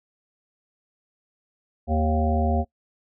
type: harmonic tone with a mistuned harmonic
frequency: 77.78 Hz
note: D#2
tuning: in tune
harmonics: 1 / 3 / 5 / 7 / 9 / 10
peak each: -22 / -26 / -32 / -30 / -27 / -34 dBFS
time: 1.87-2.65 s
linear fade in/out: 50 ms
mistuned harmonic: 7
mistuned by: +16 cents
effects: noise-tail reverb RT60 0.1 s tail -22 dB re dry